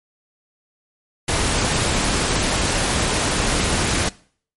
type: noise with amplitude modulation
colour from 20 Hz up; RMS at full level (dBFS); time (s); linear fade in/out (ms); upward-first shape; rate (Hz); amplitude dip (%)
pink; -18; 1.28-4.09; 5; sine; 259; 35
effects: noise-tail reverb RT60 0.5 s tail -21 dB re dry + MP3 48 kbps